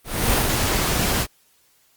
pink noise with ADSR envelope, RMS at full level -17 dBFS, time 0.04-1.27 s, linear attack 290 ms, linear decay 150 ms, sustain -4 dB, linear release 57 ms, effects white hiss -60 dBFS RMS until 1.96 s + Opus 32 kbps

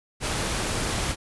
pink noise, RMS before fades -27 dBFS, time 0.2-1.16 s, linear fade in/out 50 ms, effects resampled to 24000 Hz

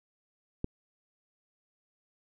click, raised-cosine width 3 ms, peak -18 dBFS, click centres 0.644 s, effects none

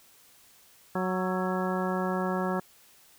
harmonic tone with a mistuned harmonic, 184.9 Hz, F#3, 1 cent flat, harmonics 1 / 2 / 3 / 4 / 5 / 6 / 7 / 9, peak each -30 / -33 / -35 / -36 / -37 / -38 / -38 / -40 dBFS, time 0.95-2.6 s, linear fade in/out 5 ms, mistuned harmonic 7, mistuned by +51 cents, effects white hiss -58 dBFS RMS until 3.18 s

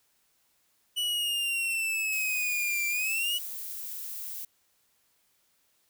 45% pulse exponential two-way sweep, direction down then up, 2960 to 2349 to 2960 Hz, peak -27 dBFS, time 0.96-3.39 s, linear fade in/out 20 ms, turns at 2.87 s
violet noise, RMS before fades -38 dBFS, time 2.12-4.45 s, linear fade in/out 5 ms
effects white hiss -70 dBFS RMS until 5.89 s

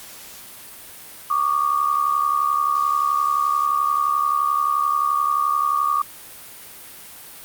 sine tone pair together, 1132 / 1203.5 Hz, C#6 / D6, +36 / +42 cents, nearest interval minor second, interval 106 cents, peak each -20 dBFS, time 1.3-6.02 s, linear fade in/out 5 ms, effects white hiss -40 dBFS RMS until 7.44 s + Opus 48 kbps

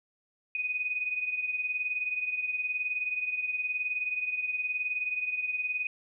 sine beating tone pair, 2489 / 2508 Hz, D#7 / D#7, 0 / +13 cents, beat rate 19 Hz, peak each -30 / -36 dBFS, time 0.55-5.87 s, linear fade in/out 2 ms, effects none

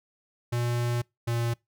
square tone pair in turn, 120 / 117.67 Hz, B2 / A#2, -49 / +17 cents, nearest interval unison, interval 34 cents, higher first, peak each -26 dBFS, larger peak neither, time 0.52-1.02 / 1.27-1.54 s, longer first, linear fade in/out 10 ms, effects noise-tail reverb RT60 0.2 s tail -25 dB re dry

